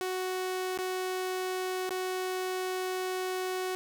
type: tone with dropouts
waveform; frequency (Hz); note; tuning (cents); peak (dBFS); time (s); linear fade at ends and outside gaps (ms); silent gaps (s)
sawtooth; 370.7; F#4; +3; -27; 0.01-3.75; 0; 0.775-0.788 / 1.892-1.907
effects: none